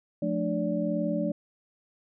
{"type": "tone cluster", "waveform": "sine", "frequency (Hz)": [177.5, 219, 296.7, 578], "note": ["F3", "A3", "D4", "D5"], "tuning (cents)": [28, -8, 18, -28], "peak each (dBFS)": -31, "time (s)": [0.22, 1.32], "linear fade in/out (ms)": 5, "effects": []}